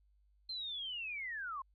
sine linear sweep, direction down, 4176 to 1026 Hz, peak -39 dBFS, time 0.49-1.62 s, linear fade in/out 5 ms, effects added 50 Hz sine -67 dBFS peak until 1.74 s

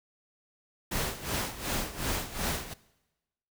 pink noise with tremolo, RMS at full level -30 dBFS, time 0.91-2.74 s, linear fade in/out 10 ms, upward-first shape sine, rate 2.7 Hz, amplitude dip 80%, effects noise-tail reverb RT60 1.0 s tail -20 dB re dry

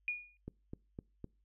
sine tone with exponential decay, 2443 Hz, D#7, 32 cents flat, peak -30 dBFS, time 0.08-0.37 s, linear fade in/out 1 ms, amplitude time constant 63 ms
click train, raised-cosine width 3 ms, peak -30 dBFS, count 4, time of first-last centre 0.48-1.243 s, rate 3.93 Hz
effects noise-tail reverb RT60 0.3 s tail -25 dB re dry + added 50 Hz sine -70 dBFS peak until 1.44 s

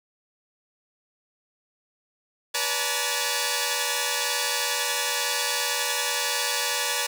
5% pulse tone cluster, 489.7 / 573 / 854 / 917 Hz, B4 / D5 / G#5 / A#5, -15 / -43 / +48 / -29 cents, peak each -18 dBFS, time 2.54-7.07 s, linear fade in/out 10 ms, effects none

